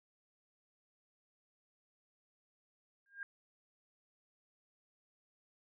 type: tone with exponential growth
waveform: sine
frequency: 1611 Hz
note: G6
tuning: 47 cents sharp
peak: -37 dBFS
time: 3.06-3.23 s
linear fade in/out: 1 ms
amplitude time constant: 36 ms
effects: none